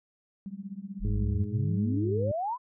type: tone with tremolo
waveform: sine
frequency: 196.6 Hz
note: G3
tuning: 5 cents sharp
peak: -32 dBFS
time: 0.46-1.44 s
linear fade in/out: 0 ms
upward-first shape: triangle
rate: 16 Hz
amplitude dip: 100%
type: exponential sweep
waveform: sine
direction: up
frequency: 36.14 to 1046.5 Hz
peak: -28 dBFS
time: 0.99-2.58 s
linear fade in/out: 50 ms
type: harmonic tone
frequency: 103.83 Hz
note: G#2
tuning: in tune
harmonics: 1 / 2 / 3 / 4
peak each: -28 / -36 / -43 / -44 dBFS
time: 1.04-2.32 s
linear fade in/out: 10 ms
effects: none